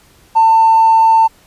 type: tone with tanh clipping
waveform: triangle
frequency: 896 Hz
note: A5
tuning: 31 cents sharp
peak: -5 dBFS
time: 0.35-1.28 s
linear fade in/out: 20 ms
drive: 1 dB
effects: pink hiss -48 dBFS RMS until 1.46 s + resampled to 32000 Hz